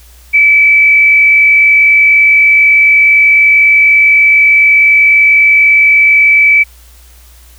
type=tone with frequency modulation; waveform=sine; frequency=2302 Hz; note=D7; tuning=35 cents flat; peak=-3 dBFS; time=0.33-6.64 s; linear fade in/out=20 ms; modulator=53.7 Hz; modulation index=0.54; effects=added 60 Hz sine -37 dBFS peak until 7.58 s + white hiss -43 dBFS RMS until 7.58 s